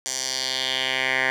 10% pulse tone with band-pass filter sweep, 130.81 Hz, C3, in tune, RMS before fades -25 dBFS, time 0.06-1.3 s, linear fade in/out 0 ms, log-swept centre 6700 to 1800 Hz, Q 2.6, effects none

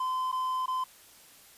triangle tone with dropouts, 1027 Hz, C6, 33 cents flat, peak -26 dBFS, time 0-0.84 s, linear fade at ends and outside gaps 5 ms, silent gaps 0.317-0.325 / 0.66-0.679 s, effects white hiss -55 dBFS RMS until 1.57 s + resampled to 32000 Hz

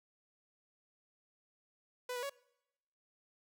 sawtooth tone with pitch steps, 497.6 / 489.2 / 559 Hz, B4 / B4 / C#5, +13 / -16 / +14 cents, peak -34 dBFS, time 2.09-2.297 s, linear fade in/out 5 ms, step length 69 ms, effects noise-tail reverb RT60 0.9 s tail -24 dB re dry

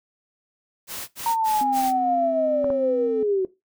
white noise bursts, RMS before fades -33 dBFS, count 4, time 0.87-1.929 s, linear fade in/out 50 ms, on 210 ms, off 73 ms
sine linear sweep, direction down, 930 to 368.5 Hz, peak -19 dBFS, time 1.26-3.45 s, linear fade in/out 2 ms
triangle tone, 261.6 Hz, C4, in tune, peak -26 dBFS, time 1.61-3.23 s, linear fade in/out 2 ms
clicks, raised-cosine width 1 ms, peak -18 dBFS, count 2, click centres 2.644 / 2.703 s
effects noise-tail reverb RT60 0.2 s tail -17 dB re dry

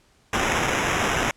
blue noise with sample-and-hold, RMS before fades -23 dBFS, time 0.33-1.31 s, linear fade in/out 2 ms, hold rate 4410 Hz, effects pink hiss -60 dBFS RMS until 1.36 s + low-pass 9000 Hz 12 dB/octave

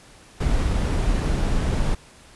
brown noise, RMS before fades -21 dBFS, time 0.4-1.95 s, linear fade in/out 10 ms, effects pink hiss -49 dBFS RMS until 2.35 s + resampled to 24000 Hz

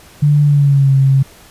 sine tone with pitch glide, 146.83 to 135.42 Hz, D3 to C#3, 0 to -40 cents, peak -7 dBFS, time 0.22-1.23 s, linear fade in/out 10 ms, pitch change -140 cents, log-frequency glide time 0.43-0.93 s, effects pink hiss -42 dBFS RMS until 1.5 s + resampled to 32000 Hz

